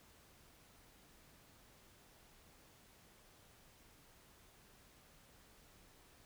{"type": "silence", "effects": ["pink hiss -65 dBFS RMS until 6.25 s"]}